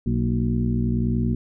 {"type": "harmonic tone with a mistuned harmonic", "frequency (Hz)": 61.4, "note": "B1", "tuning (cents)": -9, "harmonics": [1, 2, 3, 4, 5, 6], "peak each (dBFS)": [-26, -24, -28, -24, -35, -35], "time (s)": [0.06, 1.35], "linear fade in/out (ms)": 5, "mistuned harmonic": 4, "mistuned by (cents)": -85, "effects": []}